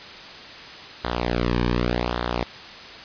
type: tone with flanger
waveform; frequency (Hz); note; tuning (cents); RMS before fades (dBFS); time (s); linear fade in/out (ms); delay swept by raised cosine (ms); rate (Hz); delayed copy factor
sawtooth; 60.2; B1; -44; -24; 1.04-2.44; 5; 0.39 to 1.49; 0.85; -0.8
effects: white hiss -39 dBFS RMS until 3.04 s + resampled to 11025 Hz